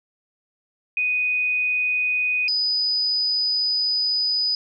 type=tone pair in turn; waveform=sine; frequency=2489 / 4978 Hz; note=D#7 / D#8; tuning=0 / 0 cents; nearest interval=octave; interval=1200 cents; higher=second; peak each=-19 dBFS; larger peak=neither; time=0.97-2.48 / 2.48-4.55 s; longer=second; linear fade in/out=2 ms; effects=none